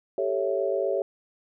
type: chord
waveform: sine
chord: A dominant seventh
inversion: third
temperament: equal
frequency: 392 / 440 / 554.4 / 659.3 Hz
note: G4 / A4 / C#5 / E5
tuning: 0 / 0 / 0 / 0 cents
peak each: -28 / -31 / -27 / -31 dBFS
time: 0.18-1.02 s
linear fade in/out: 2 ms
effects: none